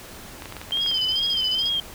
clicks, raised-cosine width 0.3 ms, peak -19 dBFS, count 9, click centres 0.422 / 0.457 / 0.524 / 0.567 / 0.615 / 0.709 / 0.772 / 0.862 / 0.914 s
sine tone with vibrato, 3136 Hz, G7, in tune, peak -21 dBFS, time 0.72-1.8 s, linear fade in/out 2 ms, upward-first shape sine, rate 2.3 Hz, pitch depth 75 cents each way
sine tone with tremolo, 4978 Hz, D#8, in tune, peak -26 dBFS, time 0.8-1.71 s, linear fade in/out 50 ms, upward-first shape square, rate 14 Hz, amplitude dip 80%
effects pink hiss -41 dBFS RMS until 1.94 s

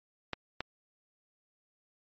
clicks, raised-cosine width 0.3 ms, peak -17 dBFS, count 2, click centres 0.333 / 0.606 s, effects MP3 32 kbps

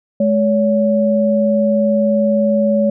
sine tone pair together, 211.8 / 565.4 Hz, G#3 / C#5, +34 / +34 cents, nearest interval octave + perfect fourth, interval 1700 cents, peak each -14 dBFS, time 0.2-2.9 s, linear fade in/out 5 ms, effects none

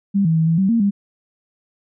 sine tone with pitch steps, 198.6 / 162.1 / 161 / 164.3 / 192 / 230.9 / 200.8 Hz, G3 / E3 / E3 / E3 / G3 / A#3 / G3, +23 / -29 / -41 / -5 / -36 / -16 / +42 cents, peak -13 dBFS, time 0.14-0.91 s, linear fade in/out 20 ms, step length 110 ms, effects none

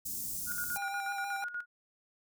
white band-stop noise, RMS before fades -38 dBFS, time 0.05-0.78 s, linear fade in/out 10 ms, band 290 to 6100 Hz, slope 24 dB/octave
sine tone with tremolo, 1441 Hz, F#6, 46 cents flat, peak -34 dBFS, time 0.46-1.66 s, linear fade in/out 50 ms, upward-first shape square, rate 8.3 Hz, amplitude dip 65%
square tone with vibrato, 794 Hz, G5, 22 cents sharp, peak -37 dBFS, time 0.76-1.44 s, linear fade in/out 0 ms, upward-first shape square, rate 6.2 Hz, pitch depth 16 cents each way
effects none

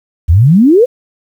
sine exponential sweep, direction up, 73.42 to 532 Hz, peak -3 dBFS, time 0.28-0.86 s, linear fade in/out 20 ms, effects 7-bit

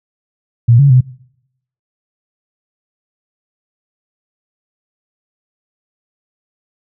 sine tone with pitch steps, 118 / 140.8 / 127.4 Hz, A#2 / C#3 / C3, +22 / +27 / -46 cents, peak -4 dBFS, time 0.68-1.01 s, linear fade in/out 10 ms, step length 110 ms, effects noise-tail reverb RT60 0.8 s tail -23 dB re dry

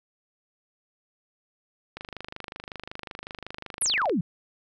click train, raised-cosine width 0.3 ms, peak -20 dBFS, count 55, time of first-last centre 1.97-4.096 s, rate 25.4 Hz
sine exponential sweep, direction down, 11720 to 147.6 Hz, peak -22 dBFS, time 3.81-4.21 s, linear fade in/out 5 ms
effects none

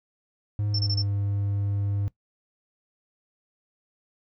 triangle tone with pitch glide, 103.83 to 100.58 Hz, G#2 to G2, 0 to +45 cents, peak -22 dBFS, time 0.59-2.08 s, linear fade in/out 0 ms, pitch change -55 cents, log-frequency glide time 0.69-0.93 s
sine tone bursts, 5370 Hz, E8, 31 cents sharp, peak -25 dBFS, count 4, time 0.74-1.021 s, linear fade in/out 5 ms, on 50 ms, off 27 ms
effects noise-tail reverb RT60 0.1 s tail -19 dB re dry

